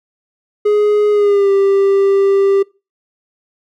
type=tone with pitch glide; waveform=triangle; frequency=417.4 to 394 Hz; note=G#4 to G4; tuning=+9 to +9 cents; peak=-7 dBFS; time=0.65-2.63 s; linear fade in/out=10 ms; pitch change=-100 cents; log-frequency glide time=1.11-1.51 s; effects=noise-tail reverb RT60 0.3 s tail -24 dB re dry